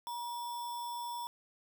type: tone with sample-and-hold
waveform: sine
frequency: 956 Hz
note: A#5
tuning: 43 cents sharp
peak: -37 dBFS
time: 0.07-1.27 s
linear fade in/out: 0 ms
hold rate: 4410 Hz
effects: none